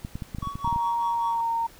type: clicks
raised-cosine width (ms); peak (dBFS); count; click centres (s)
5; -20; 12; 0.049 / 0.155 / 0.222 / 0.348 / 0.385 / 0.428 / 0.473 / 0.555 / 0.646 / 0.676 / 0.727 / 0.761
type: tone with tremolo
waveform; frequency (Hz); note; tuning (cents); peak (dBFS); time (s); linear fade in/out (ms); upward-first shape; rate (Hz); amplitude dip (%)
triangle; 1123; C#6; +22; -27; 0.42-1.41; 5; triangle; 5; 95
type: tone with pitch glide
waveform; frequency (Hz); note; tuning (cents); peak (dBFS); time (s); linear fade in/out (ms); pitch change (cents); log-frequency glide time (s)
sine; 937 to 920.4; A#5 to A#5; +9 to -22; -23; 0.64-1.67; 10; -31; 1.1-1.49
effects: pink hiss -51 dBFS RMS until 1.79 s